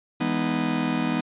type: chord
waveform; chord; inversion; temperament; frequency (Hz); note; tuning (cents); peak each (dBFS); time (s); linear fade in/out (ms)
45% pulse; E major seventh; none; just; 164.81 / 206 / 247.2 / 309; E3 / G#3 / B3 / D#4; 0 / -14 / +2 / -12; -30 / -30 / -26 / -29; 0.2-1.21; 10
effects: resampled to 8000 Hz